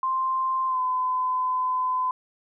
sine tone with pitch glide, 1046.5 to 1016.7 Hz, C6 to B5, 0 to +50 cents, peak -22 dBFS, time 0.03-2.11 s, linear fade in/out 2 ms, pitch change -50 cents, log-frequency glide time 0.67-0.8 s, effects none

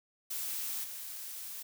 blue noise with level steps, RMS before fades -37 / -43 dBFS, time 0.3-1.63 s, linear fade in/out 10 ms, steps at 0.83 s, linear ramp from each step 20 ms, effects none

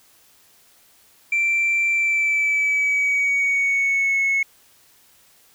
sine tone with pitch glide, 2349 to 2192 Hz, D7 to C#7, 0 to -20 cents, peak -15 dBFS, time 1.32-4.43 s, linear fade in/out 5 ms, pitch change -120 cents, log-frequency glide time 1.91-4.2 s, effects tanh soft clip ceiling -15 dBFS + white hiss -55 dBFS RMS until 5.54 s

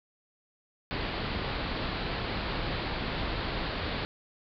pink low-pass noise, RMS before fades -33 dBFS, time 0.91-4.05 s, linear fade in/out 0 ms, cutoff 4700 Hz, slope 96 dB/octave, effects none

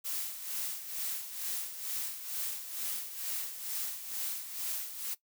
blue noise with tremolo, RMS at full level -35 dBFS, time 0.04-5.15 s, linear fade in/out 20 ms, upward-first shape sine, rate 2.2 Hz, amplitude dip 65%, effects noise-tail reverb RT60 0.1 s tail -18 dB re dry

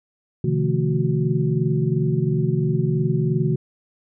sine tone cluster, 128.5 / 151.4 / 170.9 / 220.2 / 368.3 Hz, C3 / D#3 / F3 / A3 / F#4, -31 / -47 / -37 / +2 / -8 cents, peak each -23 / -21 / -26 / -28 / -26 dBFS, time 0.44-3.56 s, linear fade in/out 5 ms, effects none

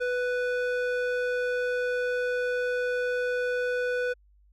square tone with band-pass filter, 495.1 Hz, B4, 4 cents sharp, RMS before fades -28 dBFS, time 0-4.14 s, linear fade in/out 20 ms, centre 1000 Hz, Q 2.3, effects added 50 Hz sine -57 dBFS peak until 4.52 s

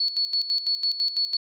sine tone with tremolo, 4413 Hz, C#8, 9 cents flat, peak -20 dBFS, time 0-1.37 s, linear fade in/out 5 ms, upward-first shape square, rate 6 Hz, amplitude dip 70%, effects none

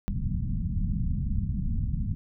pink low-pass noise, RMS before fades -28 dBFS, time 0.08-2.15 s, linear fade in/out 0 ms, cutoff 220 Hz, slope 48 dB/octave, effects none

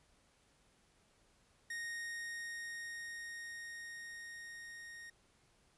45% pulse tone with level ramp, 1861 Hz, A#6, 3 cents flat, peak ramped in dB -40 to -49 dBFS, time 1.7-5.1 s, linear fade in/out 5 ms, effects pink hiss -71 dBFS RMS until 5.77 s + resampled to 24000 Hz

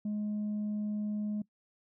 sine tone, 209.8 Hz, G#3, 18 cents sharp, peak -29 dBFS, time 0.05-1.42 s, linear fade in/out 5 ms, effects noise-tail reverb RT60 0.1 s tail -21 dB re dry + tanh soft clip ceiling -30 dBFS

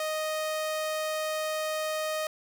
sawtooth tone, 622.3 Hz, D#5, in tune, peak -25 dBFS, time 0-2.27 s, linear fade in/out 2 ms, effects none

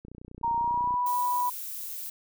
click train, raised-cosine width 3 ms, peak -31 dBFS, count 28, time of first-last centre 0.05-0.941 s, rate 30.3 Hz
sine tone with pitch glide, 932.3 to 982.6 Hz, A#5 to B5, 0 to -9 cents, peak -24 dBFS, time 0.43-1.5 s, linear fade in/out 10 ms, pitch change +91 cents, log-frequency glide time 0.56-0.9 s
violet noise, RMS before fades -37 dBFS, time 1.06-2.1 s, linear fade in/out 5 ms
effects none

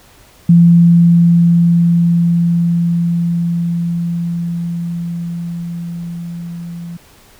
sine tone with level ramp, 170.6 Hz, F3, 40 cents flat, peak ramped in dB -3 to -24 dBFS, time 0.49-6.97 s, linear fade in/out 5 ms, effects pink hiss -45 dBFS RMS until 7.39 s

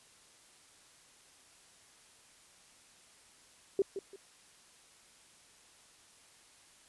sine tone with echo, 392 Hz, G4, in tune, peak -24 dBFS, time 3.79-3.82 s, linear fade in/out 2 ms, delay 170 ms, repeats 2, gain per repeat -11 dB, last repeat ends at 4.16 s, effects white hiss -61 dBFS RMS until 6.88 s + resampled to 24000 Hz

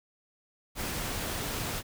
pink noise, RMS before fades -34 dBFS, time 0.75-1.83 s, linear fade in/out 50 ms, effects none

